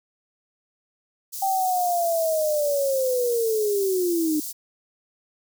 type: high-pass noise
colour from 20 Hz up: white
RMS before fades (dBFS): -33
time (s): 1.32-4.53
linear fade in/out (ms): 20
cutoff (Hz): 5100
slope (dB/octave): 24
type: linear sweep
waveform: sine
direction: down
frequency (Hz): 783 to 299.3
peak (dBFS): -20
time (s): 1.42-4.4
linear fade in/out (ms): 5
effects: none